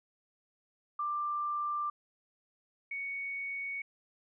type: tone pair in turn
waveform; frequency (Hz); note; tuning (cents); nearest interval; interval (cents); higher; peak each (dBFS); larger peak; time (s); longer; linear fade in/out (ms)
sine; 1184 / 2228; D6 / C#7; +14 / +8; major seventh; 1094; second; -31 / -35; first; 0.99-1.9 / 2.91-3.82; neither; 5
effects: none